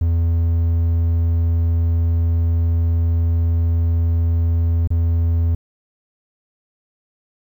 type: tone with dropouts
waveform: triangle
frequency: 83.6 Hz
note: E2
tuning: 25 cents sharp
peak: -12 dBFS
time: 0.01-5.55 s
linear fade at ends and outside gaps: 5 ms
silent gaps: 4.875-4.904 s
effects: 9-bit